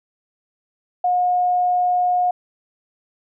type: tone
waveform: sine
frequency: 720 Hz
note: F#5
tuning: 47 cents flat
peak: -15 dBFS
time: 1.04-2.31 s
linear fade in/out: 5 ms
effects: none